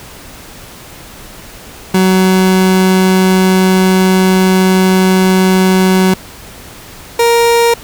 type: tone pair in turn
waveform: 30% pulse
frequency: 187.2 / 468.2 Hz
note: F#3 / A#4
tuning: +20 / +8 cents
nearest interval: octave + major third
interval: 1588 cents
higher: second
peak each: -4 dBFS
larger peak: neither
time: 1.94-6.14 / 7.19-7.74 s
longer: first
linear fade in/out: 5 ms
effects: pink hiss -33 dBFS RMS until 7.83 s